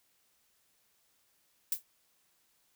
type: noise with exponential decay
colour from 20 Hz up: violet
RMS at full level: -27 dBFS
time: 1.72-1.83 s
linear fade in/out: 2 ms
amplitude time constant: 22 ms
effects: white hiss -72 dBFS RMS until 2.75 s